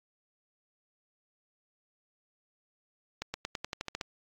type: accelerating click train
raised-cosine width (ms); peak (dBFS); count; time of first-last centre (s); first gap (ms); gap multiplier
0.2; -17; 10; 3.22-4.012; 120; 0.92
effects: AAC 64 kbps